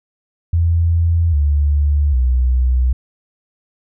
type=tone with pitch steps; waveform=sine; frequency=84 / 72.71 / 62.93 Hz; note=E2 / D2 / B1; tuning=+33 / -17 / +33 cents; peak=-11 dBFS; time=0.53-2.93 s; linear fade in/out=5 ms; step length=800 ms; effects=none